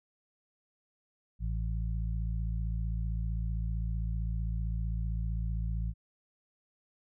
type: harmonic tone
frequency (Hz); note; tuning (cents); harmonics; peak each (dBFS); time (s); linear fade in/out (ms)
55.5; A1; +16; 1 / 2 / 3; -31 / -37 / -41; 1.39-5.94; 50
effects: none